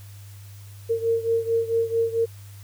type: beating tone pair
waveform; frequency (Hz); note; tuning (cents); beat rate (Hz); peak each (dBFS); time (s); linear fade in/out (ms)
sine; 456.6 / 461.1; A#4 / A#4; -36 / -19; 4.5; -22 / -25; 0.89-2.26; 20
effects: added 100 Hz sine -40 dBFS peak until 2.63 s + white hiss -52 dBFS RMS until 2.63 s